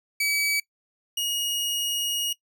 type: tone pair in turn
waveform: sawtooth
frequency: 2284 / 2878 Hz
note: D7 / F#7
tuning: -49 / -49 cents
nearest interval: major third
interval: 400 cents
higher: second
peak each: -19 / -21 dBFS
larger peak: first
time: 0.2-0.6 / 1.17-2.33 s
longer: second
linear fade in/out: 5 ms
effects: noise-tail reverb RT60 0.1 s tail -21 dB re dry